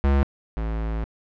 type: tone pair in turn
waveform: square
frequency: 69.3 / 55 Hz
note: C#2 / A1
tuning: 0 / 0 cents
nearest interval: major third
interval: 400 cents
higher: first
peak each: -17 / -25 dBFS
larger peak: first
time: 0.04-0.23 / 0.57-1.04 s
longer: second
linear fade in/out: 0 ms
effects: low-pass 2000 Hz 12 dB/octave